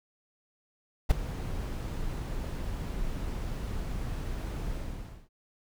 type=noise with ADSR envelope; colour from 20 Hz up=brown; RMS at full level=-18 dBFS; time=1.09-5.29 s; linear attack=21 ms; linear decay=9 ms; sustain=-16 dB; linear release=580 ms; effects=none

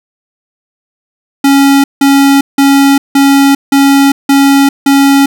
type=tone bursts; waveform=square; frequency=277.1 Hz; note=C#4; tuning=1 cent flat; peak=-4 dBFS; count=7; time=1.44-5.26 s; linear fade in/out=5 ms; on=400 ms; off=170 ms; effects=none

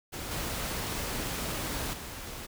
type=noise with level steps; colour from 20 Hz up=pink; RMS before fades=-38 / -34 / -41 dBFS; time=0.12-2.47 s; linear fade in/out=20 ms; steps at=0.31 / 1.93 s; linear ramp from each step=5 ms; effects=none

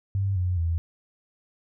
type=tone with pitch steps; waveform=sine; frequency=98 / 90.39 / 83.37 Hz; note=G2 / F#2 / E2; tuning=0 / -40 / +20 cents; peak=-22 dBFS; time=0.15-0.78 s; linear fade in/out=0 ms; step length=210 ms; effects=none

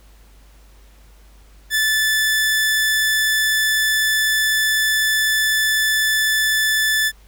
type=tone; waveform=sawtooth; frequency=1748 Hz; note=A6; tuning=12 cents flat; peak=-12 dBFS; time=1.7-7.12 s; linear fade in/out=50 ms; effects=added 50 Hz sine -45 dBFS peak until 7.27 s + pink hiss -54 dBFS RMS until 7.27 s

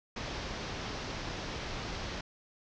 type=low-pass noise; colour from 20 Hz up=pink; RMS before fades=-39 dBFS; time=0.16-2.21 s; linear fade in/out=5 ms; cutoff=6000 Hz; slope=48 dB/octave; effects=none

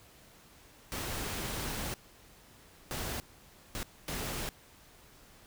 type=noise bursts at uneven times; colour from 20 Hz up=pink; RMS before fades=-37 dBFS; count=4; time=0.92-1.94 / 2.91-3.2 / 3.75-3.83 / 4.08-4.49 s; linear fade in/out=0 ms; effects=pink hiss -58 dBFS RMS until 5.46 s

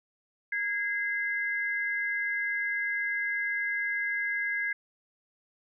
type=tone pair together; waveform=sine; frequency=1645.3 / 2063 Hz; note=G#6 / C7; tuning=-17 / -25 cents; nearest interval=major third; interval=392 cents; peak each=-30 / -31 dBFS; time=0.52-4.73 s; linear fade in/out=5 ms; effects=none

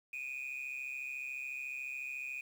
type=tone with amplitude modulation; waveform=sine; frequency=2468 Hz; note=D#7; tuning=15 cents flat; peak=-33 dBFS; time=0.13-2.41 s; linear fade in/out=5 ms; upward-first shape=sine; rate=134 Hz; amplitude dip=85%; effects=tanh soft clip ceiling -35 dBFS + 10-bit

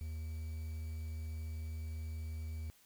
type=tone with quantisation; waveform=triangle; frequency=79.3 Hz; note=D#2; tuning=33 cents sharp; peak=-37 dBFS; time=0.01-2.7 s; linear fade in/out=0 ms; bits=10; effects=white hiss -66 dBFS RMS until 2.85 s

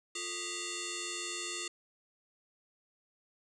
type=tone with frequency modulation; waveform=sine; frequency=2039 Hz; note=C7; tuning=45 cents flat; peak=-36 dBFS; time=0.15-1.68 s; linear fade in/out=5 ms; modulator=797 Hz; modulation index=7.9; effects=none

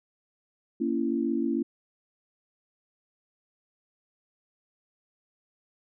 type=chord; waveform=sine; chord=A# diminished; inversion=none; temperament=just; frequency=233.1 / 279.7 / 335.6 Hz; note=A#3 / C#4 / E4; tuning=0 / +16 / +31 cents; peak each=-29 dBFS; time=0.8-1.63 s; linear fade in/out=10 ms; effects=none

